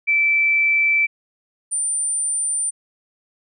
sine tone pair in turn, 2325 / 9148 Hz, D7 / D9, -18 / -47 cents, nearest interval 2 octaves, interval 2371 cents, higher second, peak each -14 / -19 dBFS, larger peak first, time 0.07-1.07 / 1.71-2.71 s, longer neither, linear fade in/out 20 ms, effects none

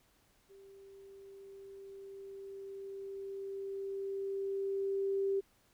sine tone with level ramp, 392 Hz, G4, in tune, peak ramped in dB -54 to -29 dBFS, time 0.49-5.41 s, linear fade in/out 20 ms, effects pink hiss -70 dBFS RMS until 5.73 s

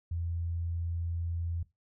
sine tone, 84.6 Hz, E2, 45 cents sharp, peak -31 dBFS, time 0.11-1.63 s, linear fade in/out 5 ms, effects noise-tail reverb RT60 0.2 s tail -18 dB re dry

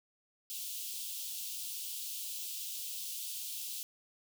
white high-pass noise, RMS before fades -41 dBFS, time 0.5-3.83 s, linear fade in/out 0 ms, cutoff 2800 Hz, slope 48 dB/octave, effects none

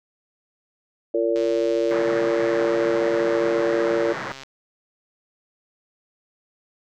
harmonic tone, 114.4 Hz, A#2, 32 cents flat, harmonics 3 / 4 / 5, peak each -23 / -23 / -23 dBFS, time 1.14-4.13 s, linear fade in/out 5 ms
click train, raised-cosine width 0.2 ms, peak -21 dBFS, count 416, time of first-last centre 1.36-4.434 s, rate 135 Hz
white band-pass noise, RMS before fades -31 dBFS, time 1.91-4.32 s, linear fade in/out 0 ms, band 110 to 2000 Hz, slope 48 dB/octave
effects none

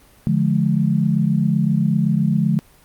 sine chord, D diminished, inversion none, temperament equal with one note detuned, 146.83 / 174.61 / 212.4 Hz, D3 / F3 / Ab3, 0 / 0 / +39 cents, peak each -19 / -19 / -19 dBFS, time 0.27-2.59 s, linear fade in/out 0 ms, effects pink hiss -51 dBFS RMS until 2.84 s + Opus 32 kbps

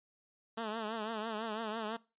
10% pulse tone with vibrato, 220 Hz, A3, in tune, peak -28 dBFS, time 0.57-1.97 s, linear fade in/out 10 ms, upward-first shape triangle, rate 6 Hz, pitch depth 100 cents each way, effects noise-tail reverb RT60 0.3 s tail -22 dB re dry + resampled to 8000 Hz

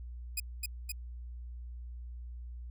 5% pulse tone with echo, 2489 Hz, D#7, in tune, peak -22 dBFS, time 0.37-0.4 s, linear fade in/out 5 ms, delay 260 ms, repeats 2, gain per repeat -2 dB, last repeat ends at 0.92 s, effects added 60 Hz sine -41 dBFS peak until 2.7 s

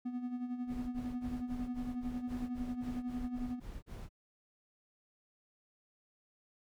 triangle tone with tremolo, 246.9 Hz, B3, in tune, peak -32 dBFS, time 0.05-3.6 s, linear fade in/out 10 ms, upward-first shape sine, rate 11 Hz, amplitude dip 60%
brown noise bursts, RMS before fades -45 dBFS, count 13, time 0.67-4.092 s, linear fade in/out 50 ms, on 230 ms, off 36 ms
effects none

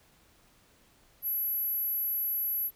sine tone, 11670 Hz, F#9, 25 cents flat, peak -28 dBFS, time 1.22-2.71 s, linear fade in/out 50 ms, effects pink hiss -63 dBFS RMS until 2.75 s

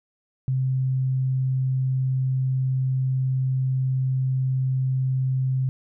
sine tone, 130.81 Hz, C3, in tune, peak -20 dBFS, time 0.48-5.69 s, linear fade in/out 0 ms, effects none

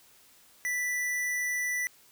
square tone, 1975.5 Hz, B6, in tune, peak -29 dBFS, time 0.65-1.87 s, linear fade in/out 0 ms, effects white hiss -59 dBFS RMS until 2.11 s

